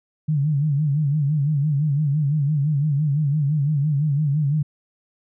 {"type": "tone with vibrato", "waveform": "sine", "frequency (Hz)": 146.7, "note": "D3", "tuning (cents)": -2, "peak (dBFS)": -17, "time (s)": [0.28, 4.63], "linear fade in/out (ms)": 10, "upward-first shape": "sine", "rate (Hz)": 5.9, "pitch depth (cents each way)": 110, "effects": []}